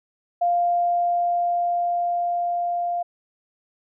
sine tone with level ramp, 698.5 Hz, F5, in tune, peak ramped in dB -17 to -22 dBFS, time 0.41-3.03 s, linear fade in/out 10 ms, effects none

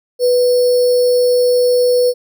sine tone with sample-and-hold, 493.9 Hz, B4, in tune, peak -9 dBFS, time 0.19-2.14 s, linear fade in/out 50 ms, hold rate 4900 Hz, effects none

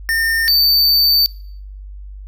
square tone pair in turn, 1815 / 4574 Hz, A#6 / D8, -47 / -47 cents, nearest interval octave + major third, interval 1600 cents, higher second, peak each -15 / -11 dBFS, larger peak second, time 0.09-0.48 / 0.48-1.26 s, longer second, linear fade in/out 0 ms, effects noise-tail reverb RT60 0.6 s tail -21 dB re dry + added 49 Hz sine -30 dBFS peak until 2.27 s

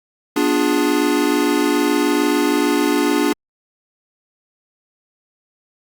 square chord, B diminished seventh, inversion none, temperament equal with one note detuned, 246.9 / 293.7 / 352.9 / 415.3 Hz, B3 / D4 / F4 / Ab4, 0 / 0 / +18 / 0 cents, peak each -24 / -18 / -22 / -23 dBFS, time 0.36-3.33 s, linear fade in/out 5 ms, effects Opus 48 kbps

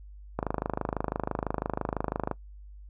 click train, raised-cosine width 1 ms, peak -14 dBFS, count 51, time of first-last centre 0.39-2.313 s, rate 26 Hz, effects noise-tail reverb RT60 0.1 s tail -20 dB re dry + added 50 Hz sine -44 dBFS peak until 2.89 s

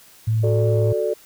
sine tone with vibrato, 110 Hz, A2, in tune, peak -16 dBFS, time 0.27-0.93 s, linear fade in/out 10 ms, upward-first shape triangle, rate 3.2 Hz, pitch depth 17 cents each way
sine chord, D major, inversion first, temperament equal, 370 / 440 / 587.3 Hz, F#4 / A4 / D5, 0 / 0 / 0 cents, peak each -25 / -22 / -23 dBFS, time 0.43-1.14 s, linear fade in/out 10 ms
effects tanh soft clip ceiling -7 dBFS + white hiss -49 dBFS RMS until 1.25 s

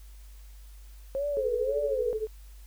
sine tone with vibrato, 531 Hz, C5, 25 cents sharp, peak -27 dBFS, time 1.15-2.13 s, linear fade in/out 0 ms, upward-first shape sine, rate 1.9 Hz, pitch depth 160 cents each way
sine tone with tremolo, 434.8 Hz, A4, 21 cents flat, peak -25 dBFS, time 1.37-2.27 s, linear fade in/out 0 ms, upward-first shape triangle, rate 13 Hz, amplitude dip 95%
effects added 50 Hz sine -45 dBFS peak until 2.66 s + white hiss -60 dBFS RMS until 2.66 s

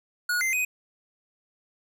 square tone with pitch steps, 1452 / 2080 / 2503 Hz, F#6 / C7 / D#7, -33 / -11 / +10 cents, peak -24 dBFS, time 0.29-0.65 s, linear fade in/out 5 ms, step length 120 ms, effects none

